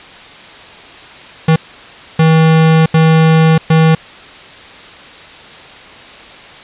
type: tone bursts at uneven times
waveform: square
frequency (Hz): 160.3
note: E3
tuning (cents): -48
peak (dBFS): -6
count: 4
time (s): 1.48-1.56 / 2.19-2.86 / 2.94-3.58 / 3.7-3.95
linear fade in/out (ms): 5
effects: white hiss -34 dBFS RMS until 6.63 s + resampled to 8000 Hz